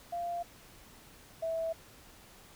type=tone pair in turn; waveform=sine; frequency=693 / 654.4 Hz; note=F5 / E5; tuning=-14 / -13 cents; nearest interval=minor second; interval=99 cents; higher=first; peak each=-33 / -31 dBFS; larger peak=second; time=0.12-0.43 / 1.42-1.73 s; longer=neither; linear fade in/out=10 ms; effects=pink hiss -56 dBFS RMS until 2.55 s